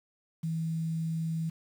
sine tone with quantisation, 162.4 Hz, E3, 26 cents flat, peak -29 dBFS, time 0.43-1.5 s, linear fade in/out 10 ms, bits 9, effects none

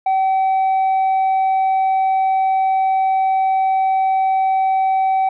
sine tone with tanh clipping, 765 Hz, G5, 42 cents flat, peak -14 dBFS, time 0.06-5.29 s, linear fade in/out 5 ms, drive 2 dB, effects none

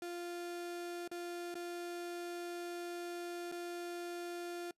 35% pulse tone with dropouts, 348.3 Hz, F4, 5 cents flat, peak -39 dBFS, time 0.02-4.71 s, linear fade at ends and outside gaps 2 ms, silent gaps 1.077-1.114 / 1.543-1.553 / 3.516-3.522 s, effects noise-tail reverb RT60 0.1 s tail -22 dB re dry + resampled to 32000 Hz

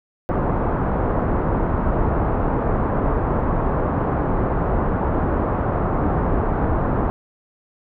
pink low-pass noise, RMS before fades -20 dBFS, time 0.29-7.1 s, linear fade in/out 0 ms, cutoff 1200 Hz, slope 24 dB/octave, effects none

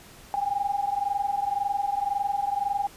sine tone pair together, 796 / 817.9 Hz, G5 / G#5, +26 / -27 cents, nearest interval unison, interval 47 cents, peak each -27 / -27 dBFS, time 0.34-2.87 s, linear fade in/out 0 ms, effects pink hiss -49 dBFS RMS until 2.96 s + resampled to 32000 Hz

